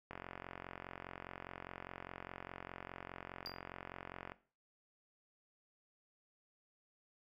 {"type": "click train", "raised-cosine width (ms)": 0.5, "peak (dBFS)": -30, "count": 190, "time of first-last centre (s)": [0.11, 4.319], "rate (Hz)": 44.9}
{"type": "tone with exponential decay", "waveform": "triangle", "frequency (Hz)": 4790, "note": "D8", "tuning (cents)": 33, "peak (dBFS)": -38, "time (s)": [3.46, 3.59], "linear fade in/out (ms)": 0, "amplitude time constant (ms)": 27}
{"effects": ["noise-tail reverb RT60 0.4 s tail -17 dB re dry"]}